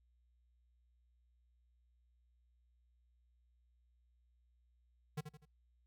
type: tone with echo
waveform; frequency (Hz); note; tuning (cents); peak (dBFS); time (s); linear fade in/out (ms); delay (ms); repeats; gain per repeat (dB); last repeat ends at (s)
square; 151.1; D3; +50; -38; 5.17-5.21; 10; 82; 3; -8; 5.456
effects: noise-tail reverb RT60 0.3 s tail -26 dB re dry + added 60 Hz sine -70 dBFS peak until 5.86 s